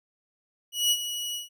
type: tone with ADSR envelope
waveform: sawtooth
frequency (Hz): 2922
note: F#7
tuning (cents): -22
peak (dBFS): -16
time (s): 0.72-1.49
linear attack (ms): 190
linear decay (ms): 54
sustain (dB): -11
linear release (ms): 140
effects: none